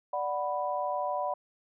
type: chord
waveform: sine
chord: B minor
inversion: first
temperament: equal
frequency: 587.3 / 740 / 987.8 Hz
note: D5 / F#5 / B5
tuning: 0 / 0 / 0 cents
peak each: -33 dBFS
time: 0.13-1.34 s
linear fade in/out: 5 ms
effects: none